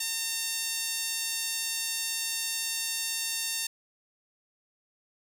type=tone with high-pass filter; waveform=5% pulse; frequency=909 Hz; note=A#5; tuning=44 cents flat; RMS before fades=-32 dBFS; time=0-3.67 s; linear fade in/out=5 ms; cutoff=2200 Hz; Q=0.67; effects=none